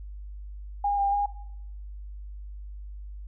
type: tone with pitch steps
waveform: sine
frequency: 812 / 799 / 814 Hz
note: G#5 / G5 / G#5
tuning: -39 / +33 / -35 cents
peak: -22 dBFS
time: 0.84-1.26 s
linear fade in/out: 5 ms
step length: 140 ms
effects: noise-tail reverb RT60 0.8 s tail -18 dB re dry + added 50 Hz sine -37 dBFS peak until 3.27 s